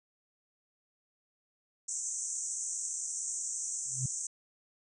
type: band-pass noise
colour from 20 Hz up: white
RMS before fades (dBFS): -37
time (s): 1.88-4.27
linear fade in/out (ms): 5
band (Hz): 6000 to 8400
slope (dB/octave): 96
type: tone with exponential growth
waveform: sine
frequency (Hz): 130.4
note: C3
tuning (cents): -5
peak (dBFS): -27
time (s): 3.85-4.06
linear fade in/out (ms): 5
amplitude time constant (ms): 44
effects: none